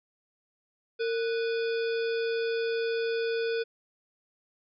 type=harmonic tone with a mistuned harmonic; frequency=493.9 Hz; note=B4; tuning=in tune; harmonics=1 / 3 / 5 / 7 / 9 / 10; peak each=-27 / -37 / -41 / -44 / -46 / -47 dBFS; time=0.99-3.64 s; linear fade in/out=20 ms; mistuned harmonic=1; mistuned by=-130 cents; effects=none